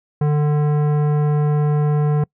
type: tone with tanh clipping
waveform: sine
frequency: 148.6 Hz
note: D3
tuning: 21 cents sharp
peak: -16 dBFS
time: 0.21-2.24 s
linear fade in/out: 5 ms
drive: 15 dB
effects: noise-tail reverb RT60 0.1 s tail -26 dB re dry